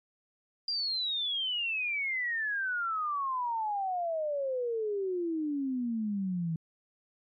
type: exponential sweep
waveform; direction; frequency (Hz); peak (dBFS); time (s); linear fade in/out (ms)
sine; down; 4837 to 159.2; -29; 0.68-6.56; 2
effects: MP3 48 kbps